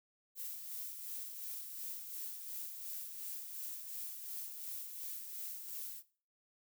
violet noise with tremolo, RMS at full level -43 dBFS, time 0.35-6.03 s, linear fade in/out 50 ms, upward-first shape sine, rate 2.8 Hz, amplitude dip 45%, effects noise-tail reverb RT60 0.4 s tail -17 dB re dry

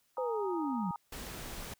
sine chord, Ab suspended second, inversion none, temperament equal, 830.6 / 932.3 / 1244.5 Hz, Ab5 / Bb5 / Eb6, 0 / 0 / 0 cents, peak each -42 / -39 / -43 dBFS, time 0.17-0.96 s, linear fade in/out 2 ms
sine linear sweep, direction down, 523.3 to 168.7 Hz, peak -32 dBFS, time 0.18-0.91 s, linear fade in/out 2 ms
pink noise, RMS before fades -43 dBFS, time 1.12-1.74 s, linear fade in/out 5 ms
effects white hiss -73 dBFS RMS until 1.79 s

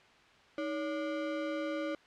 square ring-modulated tone, 440 Hz, A4, in tune, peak -31 dBFS, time 0.58-1.95 s, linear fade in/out 2 ms, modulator 126 Hz, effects white hiss -60 dBFS RMS until 2.06 s + low-pass 3000 Hz 12 dB/octave

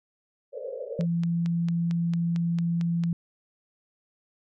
pink band-pass noise, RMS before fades -35 dBFS, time 0.52-1.06 s, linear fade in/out 50 ms, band 450 to 590 Hz, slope 96 dB/octave
sine tone, 169.5 Hz, E3, 49 cents sharp, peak -23 dBFS, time 0.99-3.13 s, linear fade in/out 2 ms
click train, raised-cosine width 0.2 ms, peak -23 dBFS, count 10, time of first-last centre 1.01-3.037 s, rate 4.44 Hz
effects none

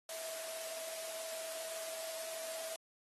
sine tone in noise, 649 Hz, E5, 27 cents flat, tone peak -45 dBFS, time 0.09-2.76 s, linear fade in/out 2 ms, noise white, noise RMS -45 dBFS, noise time 0.09-2.76 s, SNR -3 dB, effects high-pass 400 Hz 12 dB/octave + AAC 32 kbps

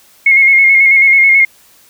sine tone with vibrato, 2160 Hz, C#7, 45 cents flat, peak -4 dBFS, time 0.26-1.45 s, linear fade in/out 5 ms, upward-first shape square, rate 9.2 Hz, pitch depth 28 cents each way, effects white hiss -46 dBFS RMS until 1.89 s

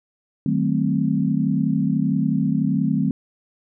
sine chord, D# diminished seventh, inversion none, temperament equal with one note detuned, 155.56 / 189.43 / 220 / 261.6 Hz, D#3 / F#3 / A3 / C4, 0 / +41 / 0 / 0 cents, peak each -23 dBFS, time 0.46-3.11 s, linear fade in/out 2 ms, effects none

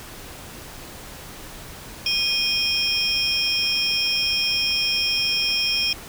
triangle tone cluster, 2472 / 3226 / 5180 / 5480 Hz, D#7 / G7 / E8 / F8, -12 / +49 / -31 / -34 cents, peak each -24 dBFS, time 2.06-5.93 s, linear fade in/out 2 ms, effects pink hiss -39 dBFS RMS until 6.08 s

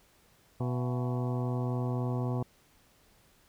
harmonic tone with a mistuned harmonic, 123.9 Hz, B2, 6 cents sharp, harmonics 1 / 2 / 3 / 4 / 5 / 6 / 7 / 8 / 9, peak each -30 / -36 / -40 / -42 / -44 / -46 / -47 / -48 / -49 dBFS, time 0.6-2.43 s, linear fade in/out 5 ms, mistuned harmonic 5, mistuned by +110 cents, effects pink hiss -64 dBFS RMS until 3.48 s

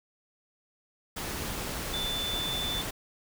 sine tone in noise, 3520 Hz, A7, in tune, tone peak -31 dBFS, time 1.93-2.82 s, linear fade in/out 10 ms, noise pink, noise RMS -35 dBFS, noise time 1.16-2.91 s, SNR +1 dB, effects none

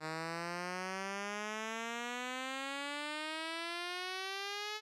5% pulse exponential sweep, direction up, 155.56 to 431.1 Hz, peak -27 dBFS, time 0-4.81 s, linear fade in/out 50 ms, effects low-pass 7000 Hz 12 dB/octave

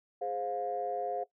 sine chord, F minor, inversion first, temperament equal with one note detuned, 415.3 / 523.3 / 707.4 Hz, Ab4 / C5 / F5, 0 / 0 / +22 cents, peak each -38 / -37 / -34 dBFS, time 0.21-1.24 s, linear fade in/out 10 ms, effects noise-tail reverb RT60 0.1 s tail -17 dB re dry + tanh soft clip ceiling -23 dBFS

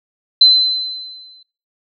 sine tone with exponential decay, 4055 Hz, B7, 45 cents sharp, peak -3 dBFS, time 0.41-1.43 s, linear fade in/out 5 ms, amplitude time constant 220 ms, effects noise-tail reverb RT60 0.4 s tail -24 dB re dry

